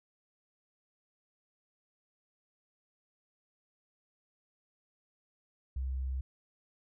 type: tone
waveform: sine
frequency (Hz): 65.41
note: C2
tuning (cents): 0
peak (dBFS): -32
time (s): 5.76-6.21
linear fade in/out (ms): 5
effects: none